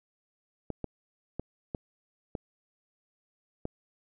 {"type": "clicks", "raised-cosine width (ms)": 2, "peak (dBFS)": -20, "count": 6, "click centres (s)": [0.703, 0.843, 1.396, 1.748, 2.352, 3.654], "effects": []}